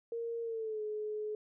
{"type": "tone with pitch glide", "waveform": "sine", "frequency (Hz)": [464, 425.5], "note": ["A#4", "G#4"], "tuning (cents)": [-8, 42], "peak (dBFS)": -35, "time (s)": [0.12, 1.35], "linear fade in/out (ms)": 2, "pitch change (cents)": -150, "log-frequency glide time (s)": [0.42, 0.82], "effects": []}